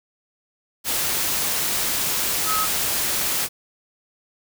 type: tone in noise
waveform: sine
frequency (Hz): 1278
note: D#6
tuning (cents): +46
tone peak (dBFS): -22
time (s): 2.45-2.68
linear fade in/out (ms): 50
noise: white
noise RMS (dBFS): -23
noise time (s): 0.84-3.49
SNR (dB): -2
effects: none

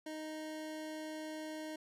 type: tone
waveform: 25% pulse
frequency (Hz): 311.1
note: D#4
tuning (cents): 0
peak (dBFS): -38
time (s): 0.06-1.76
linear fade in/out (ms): 5
effects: low-pass 12000 Hz 12 dB/octave

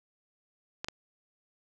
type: clicks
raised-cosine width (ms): 0.2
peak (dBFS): -17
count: 2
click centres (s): 0.845 / 0.885
effects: none

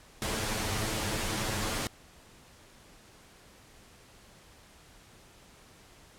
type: noise with comb filter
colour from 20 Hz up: pink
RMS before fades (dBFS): -32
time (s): 0.22-1.87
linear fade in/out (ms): 0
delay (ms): 9.2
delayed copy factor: +0.65
effects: pink hiss -56 dBFS RMS until 6.18 s + low-pass 11000 Hz 12 dB/octave

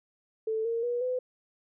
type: tone with pitch steps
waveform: sine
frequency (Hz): 441 / 461.3 / 482.6 / 504.8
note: A4 / A#4 / B4 / B4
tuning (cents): +4 / -18 / -40 / +38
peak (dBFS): -27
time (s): 0.47-1.19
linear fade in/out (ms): 5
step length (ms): 180
effects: none

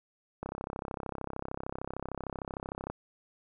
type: click train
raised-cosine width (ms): 1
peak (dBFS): -22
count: 83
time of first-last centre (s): 0.43-2.9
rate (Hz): 33.2
effects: none

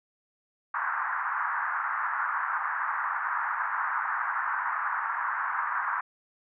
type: band-pass noise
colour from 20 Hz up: pink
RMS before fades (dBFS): -30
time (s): 0.74-6.01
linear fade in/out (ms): 5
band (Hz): 930 to 1700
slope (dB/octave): 48
effects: none

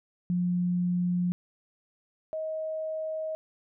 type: tone pair in turn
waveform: sine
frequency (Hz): 177.7 / 631.2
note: F3 / D#5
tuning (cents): +30 / +25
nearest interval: octave + minor seventh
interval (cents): 2195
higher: second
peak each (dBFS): -24 / -30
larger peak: first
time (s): 0.3-1.32 / 2.33-3.35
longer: neither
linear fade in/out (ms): 0
effects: none

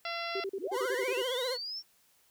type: harmonic tone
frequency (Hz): 680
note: F5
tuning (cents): -46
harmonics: 1 / 2 / 3 / 4 / 5 / 6 / 7 / 8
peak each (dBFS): -39 / -40 / -41 / -42 / -45 / -46 / -46 / -49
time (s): 0.05-0.44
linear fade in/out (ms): 2
type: tone bursts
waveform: sine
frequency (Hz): 389.9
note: G4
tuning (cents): -9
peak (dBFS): -32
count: 10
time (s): 0.35-1.222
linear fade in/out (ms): 5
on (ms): 53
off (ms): 38
type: linear sweep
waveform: sine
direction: up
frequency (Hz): 195.2 to 5550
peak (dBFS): -36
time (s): 0.58-1.83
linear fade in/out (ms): 50
type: tone with vibrato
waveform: 40% pulse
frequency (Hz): 505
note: B4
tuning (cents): +39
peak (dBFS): -31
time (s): 0.71-1.58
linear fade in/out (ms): 50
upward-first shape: triangle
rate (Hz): 15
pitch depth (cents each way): 110
effects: white hiss -67 dBFS RMS until 2.3 s

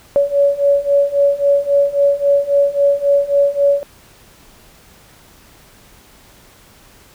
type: beating tone pair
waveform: sine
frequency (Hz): 563 / 566.7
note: C#5 / C#5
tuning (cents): +27 / +38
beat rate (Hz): 3.7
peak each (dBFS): -15 / -13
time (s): 0.16-3.83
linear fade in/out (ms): 0
effects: pink hiss -46 dBFS RMS until 7.14 s

